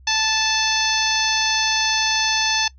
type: harmonic tone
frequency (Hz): 877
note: A5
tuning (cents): -6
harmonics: 1 / 2 / 3 / 4 / 5 / 6 / 7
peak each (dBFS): -25 / -25 / -25 / -25 / -25 / -25 / -25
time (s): 0.07-2.68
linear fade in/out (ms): 5
effects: noise-tail reverb RT60 0.1 s tail -21 dB re dry + added 65 Hz sine -44 dBFS peak until 2.78 s